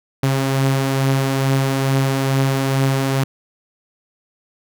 sawtooth beating tone pair, 134.7 / 137 Hz, C#3 / C#3, -49 / -20 cents, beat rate 2.3 Hz, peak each -12 / -21 dBFS, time 0.23-3.24 s, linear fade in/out 5 ms, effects none

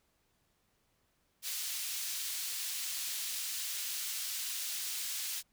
pink high-pass noise, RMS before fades -38 dBFS, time 1.42-5.43 s, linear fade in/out 50 ms, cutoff 3600 Hz, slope 12 dB/octave, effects pink hiss -75 dBFS RMS until 5.52 s

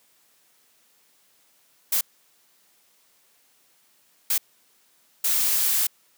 blue noise bursts at uneven times, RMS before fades -22 dBFS, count 3, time 1.92-2.01 / 4.3-4.38 / 5.24-5.87 s, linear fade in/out 5 ms, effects white hiss -62 dBFS RMS until 6.17 s + high-pass 150 Hz 12 dB/octave

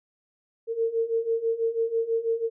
sine beating tone pair, 452.5 / 458.6 Hz, A4 / A#4, +48 / -28 cents, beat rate 6.1 Hz, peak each -28 / -25 dBFS, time 0.67-2.5 s, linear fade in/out 50 ms, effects none

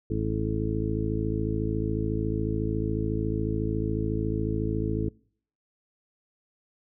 harmonic tone, 54 Hz, A1, 32 cents flat, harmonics 1 / 2 / 3 / 4 / 5 / 6 / 8, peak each -32 / -30 / -35 / -34 / -35 / -32 / -34 dBFS, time 0.1-5.09 s, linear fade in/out 5 ms, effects noise-tail reverb RT60 0.6 s tail -26 dB re dry

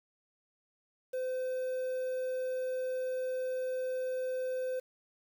triangle tone with quantisation, 513 Hz, C5, 34 cents flat, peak -30 dBFS, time 1.13-4.8 s, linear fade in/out 10 ms, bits 9, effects none

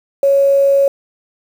sine tone with quantisation, 554.4 Hz, C#5, in tune, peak -8 dBFS, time 0.23-0.88 s, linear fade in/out 2 ms, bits 6, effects none

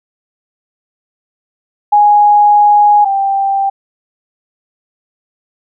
sine tone pair in turn, 829 / 786.6 Hz, G#5 / G5, -3 / +6 cents, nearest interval minor second, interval 91 cents, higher first, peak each -4 / -10 dBFS, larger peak first, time 1.92-3.05 / 3.05-3.7 s, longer first, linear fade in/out 10 ms, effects none

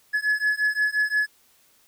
triangle beating tone pair, 1700 / 1705.7 Hz, G#6 / G#6, +40 / +46 cents, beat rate 5.7 Hz, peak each -22 dBFS, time 0.13-1.27 s, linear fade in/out 20 ms, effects white hiss -60 dBFS RMS until 1.87 s

